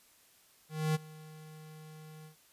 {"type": "tone with ADSR envelope", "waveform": "square", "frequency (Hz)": 155.56, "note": "D#3", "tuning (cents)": 0, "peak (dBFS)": -27, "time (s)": [0.69, 2.36], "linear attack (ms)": 260, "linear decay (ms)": 22, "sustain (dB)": -22, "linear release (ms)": 110, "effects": ["white hiss -64 dBFS RMS until 2.52 s", "resampled to 32000 Hz"]}